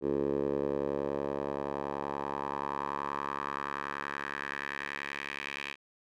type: tone with band-pass filter sweep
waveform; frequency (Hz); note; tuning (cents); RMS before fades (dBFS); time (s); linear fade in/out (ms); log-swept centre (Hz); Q
10% pulse; 70.5; C#2; +30; -35; 0.01-5.76; 50; 400 to 2500; 2.6
effects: none